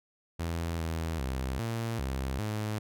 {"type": "tone with pitch steps", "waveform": "sawtooth", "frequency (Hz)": [83.6, 81.6, 65.3, 114.8, 66.3, 107], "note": ["E2", "E2", "C2", "A#2", "C2", "A2"], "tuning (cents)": [25, -17, -3, -26, 23, -48], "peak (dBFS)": -27, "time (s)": [0.39, 2.79], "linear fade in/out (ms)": 10, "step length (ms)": 400, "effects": []}